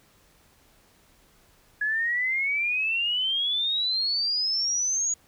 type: exponential sweep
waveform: sine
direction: up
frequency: 1680 to 6800 Hz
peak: -23 dBFS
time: 1.81-5.14 s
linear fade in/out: 5 ms
effects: pink hiss -60 dBFS RMS until 5.27 s